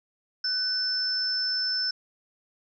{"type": "tone pair together", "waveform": "sine", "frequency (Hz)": [1504, 5289], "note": ["F#6", "E8"], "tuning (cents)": [28, 5], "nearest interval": "octave + minor seventh", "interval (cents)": 2177, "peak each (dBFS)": [-34, -25], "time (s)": [0.44, 1.91], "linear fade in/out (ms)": 5, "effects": []}